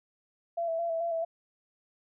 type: tone with vibrato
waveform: sine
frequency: 668 Hz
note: E5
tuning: 23 cents sharp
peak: -28 dBFS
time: 0.57-1.25 s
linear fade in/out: 10 ms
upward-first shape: square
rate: 4.6 Hz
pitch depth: 28 cents each way
effects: none